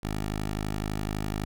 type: tone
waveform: 10% pulse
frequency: 51.91 Hz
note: G#1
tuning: in tune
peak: -21 dBFS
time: 0.03-1.45 s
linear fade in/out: 5 ms
effects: none